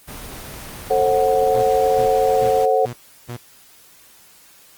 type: noise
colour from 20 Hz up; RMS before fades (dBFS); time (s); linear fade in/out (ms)
pink; -34; 0.07-2.66; 20
type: chord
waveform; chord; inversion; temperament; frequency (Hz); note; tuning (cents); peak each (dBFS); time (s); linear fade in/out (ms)
sine; F# diminished; first; just; 444 / 532.8 / 740; A4 / C5 / F#5; +16 / +31 / 0; -18; 0.9-2.86; 10
type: tone bursts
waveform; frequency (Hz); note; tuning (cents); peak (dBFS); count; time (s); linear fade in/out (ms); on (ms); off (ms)
sawtooth; 120.8; B2; -38; -24; 5; 1.54-3.37; 10; 86; 350
effects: white hiss -49 dBFS RMS until 4.77 s + Opus 24 kbps